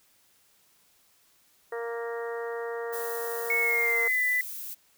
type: harmonic tone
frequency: 233.1 Hz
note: A#3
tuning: in tune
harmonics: 2 / 3 / 4 / 5 / 6 / 7 / 8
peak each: -32 / -42 / -43 / -44 / -45 / -49 / -42 dBFS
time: 1.72-4.08 s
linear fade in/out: 5 ms
type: noise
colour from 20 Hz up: violet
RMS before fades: -38 dBFS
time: 2.92-4.75 s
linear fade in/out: 20 ms
type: tone with pitch glide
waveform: sine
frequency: 2200 to 1994.2 Hz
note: C#7 to B6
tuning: -14 to +16 cents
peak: -23 dBFS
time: 3.5-4.41 s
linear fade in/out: 2 ms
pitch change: -170 cents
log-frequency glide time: 3.61-4.2 s
effects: white hiss -64 dBFS RMS until 4.97 s